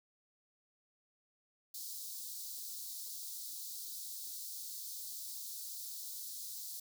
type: high-pass noise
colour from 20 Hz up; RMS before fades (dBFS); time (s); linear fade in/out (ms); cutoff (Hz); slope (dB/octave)
white; -45; 1.74-6.8; 5; 3900; 48
effects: none